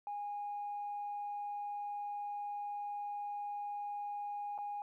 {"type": "tone with dropouts", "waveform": "sine", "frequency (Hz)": 821, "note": "G#5", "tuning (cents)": -20, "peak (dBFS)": -37, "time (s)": [0.07, 4.82], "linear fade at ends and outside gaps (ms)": 1, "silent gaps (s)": [4.579, 4.586], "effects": ["tanh soft clip ceiling -34 dBFS", "13-bit"]}